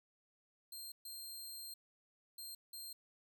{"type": "tone bursts at uneven times", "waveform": "15% pulse", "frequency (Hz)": 4183, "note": "C8", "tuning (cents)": -1, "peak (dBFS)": -40, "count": 4, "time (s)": [[0.72, 0.92], [1.05, 1.74], [2.38, 2.55], [2.73, 2.93]], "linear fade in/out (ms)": 5, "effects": []}